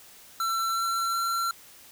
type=tone with pitch steps; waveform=square; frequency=1345 / 1353.6 / 1362.2 Hz; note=E6 / E6 / F6; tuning=+34 / +45 / -44 cents; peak=-26 dBFS; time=0.4-1.51 s; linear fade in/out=2 ms; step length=370 ms; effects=white hiss -51 dBFS RMS until 1.91 s